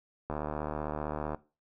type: click train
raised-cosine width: 1 ms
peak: -20 dBFS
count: 80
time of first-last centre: 0.3-1.346 s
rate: 75.5 Hz
effects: noise-tail reverb RT60 0.3 s tail -18 dB re dry